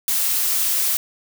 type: noise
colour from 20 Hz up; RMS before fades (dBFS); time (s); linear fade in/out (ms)
blue; -20; 0.08-0.97; 0
effects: none